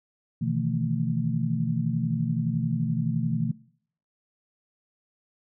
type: tone cluster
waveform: sine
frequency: 124.5 / 154.6 / 166.2 / 224 Hz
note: B2 / D#3 / E3 / A3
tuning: +14 / -11 / +15 / +31 cents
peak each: -29 dBFS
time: 0.41-3.52 s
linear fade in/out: 10 ms
effects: noise-tail reverb RT60 0.6 s tail -22 dB re dry